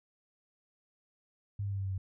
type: tone with pitch steps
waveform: sine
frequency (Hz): 101 / 99.72 / 98.47 / 97.22 / 95.99 / 94.78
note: G#2 / G2 / G2 / G2 / G2 / F#2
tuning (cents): -48 / +30 / +8 / -14 / -36 / +42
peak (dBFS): -32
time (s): 1.59-1.98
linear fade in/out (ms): 5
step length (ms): 65
effects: none